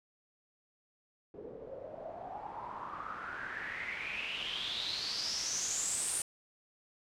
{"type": "noise with low-pass filter sweep", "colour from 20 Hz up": "white", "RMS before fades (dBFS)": -39, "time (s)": [1.34, 6.22], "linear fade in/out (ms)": 2, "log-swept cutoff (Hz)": [410, 9400], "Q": 7.7, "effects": []}